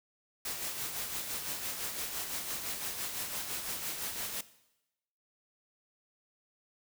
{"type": "noise with tremolo", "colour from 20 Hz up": "white", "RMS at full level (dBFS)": -36, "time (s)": [0.45, 4.41], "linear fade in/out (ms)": 5, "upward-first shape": "sine", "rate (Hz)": 5.9, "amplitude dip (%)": 45, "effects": ["noise-tail reverb RT60 0.9 s tail -17 dB re dry"]}